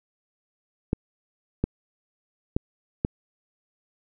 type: clicks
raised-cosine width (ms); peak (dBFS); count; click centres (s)
3; -9; 4; 0.931 / 1.64 / 2.565 / 3.049
effects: none